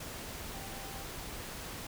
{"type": "tone in noise", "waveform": "sine", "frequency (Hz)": 784, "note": "G5", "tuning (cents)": 0, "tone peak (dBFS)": -50, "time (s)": [0.53, 1.04], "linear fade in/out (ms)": 5, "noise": "pink", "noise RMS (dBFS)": -43, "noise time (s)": [0, 1.87], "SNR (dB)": -10, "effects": []}